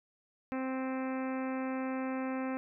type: harmonic tone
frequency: 261.6 Hz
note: C4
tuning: in tune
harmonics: 1 / 2 / 3 / 4 / 5 / 6 / 7 / 8 / 9 / 10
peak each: -34 / -40 / -44 / -46 / -48 / -50 / -51 / -52 / -53 / -54 dBFS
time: 0.52-2.57 s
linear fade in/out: 0 ms
effects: none